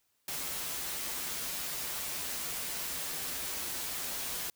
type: noise with comb filter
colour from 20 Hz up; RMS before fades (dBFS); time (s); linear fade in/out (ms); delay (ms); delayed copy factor
white; -37; 0.28-4.5; 2; 9.5; -0.55
effects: white hiss -75 dBFS RMS until 4.55 s